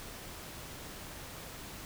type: silence
effects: pink hiss -46 dBFS RMS until 1.85 s